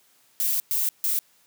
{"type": "noise bursts at uneven times", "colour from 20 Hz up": "violet", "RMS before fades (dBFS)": -24, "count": 3, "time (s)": [[0.4, 0.6], [0.71, 0.89], [1.04, 1.19]], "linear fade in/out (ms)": 0, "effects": ["white hiss -61 dBFS RMS until 1.46 s", "high-pass 100 Hz 12 dB/octave"]}